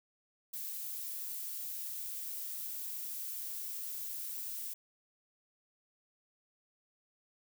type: noise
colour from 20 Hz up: violet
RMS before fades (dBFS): -41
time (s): 0.53-4.74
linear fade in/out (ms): 10
effects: none